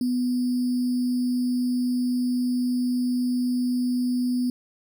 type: tone with sample-and-hold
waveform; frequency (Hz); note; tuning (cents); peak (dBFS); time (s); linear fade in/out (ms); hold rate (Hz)
sine; 248.1; B3; +8; -21; 0.01-4.5; 2; 4900
effects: none